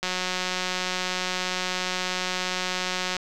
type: click train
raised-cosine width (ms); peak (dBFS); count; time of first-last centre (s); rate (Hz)
0.2; -10; 575; 0.03-3.167; 183
effects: none